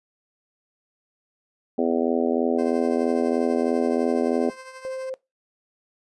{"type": "harmonic tone", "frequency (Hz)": 83.1, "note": "E2", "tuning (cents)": 15, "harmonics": [3, 4, 5, 6, 7, 8, 9], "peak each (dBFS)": [-24, -27, -25, -29, -28, -32, -33], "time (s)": [1.78, 4.5], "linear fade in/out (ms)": 5}
{"type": "tone with tremolo", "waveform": "15% pulse", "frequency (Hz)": 521, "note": "C5", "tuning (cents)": -7, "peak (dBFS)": -31, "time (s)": [2.58, 5.1], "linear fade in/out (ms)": 10, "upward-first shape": "triangle", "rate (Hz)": 12, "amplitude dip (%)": 60}
{"type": "tone", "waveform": "sine", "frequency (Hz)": 523.3, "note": "C5", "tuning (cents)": 0, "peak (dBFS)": -28, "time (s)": [4.85, 5.14], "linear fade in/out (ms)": 0}
{"effects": ["noise-tail reverb RT60 0.2 s tail -20 dB re dry", "resampled to 24000 Hz"]}